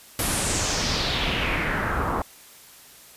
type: noise with low-pass filter sweep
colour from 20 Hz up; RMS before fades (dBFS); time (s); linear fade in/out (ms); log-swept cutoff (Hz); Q
pink; -25; 0.19-2.22; 2; 12000 to 1000; 3
effects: white hiss -48 dBFS RMS until 3.16 s + resampled to 32000 Hz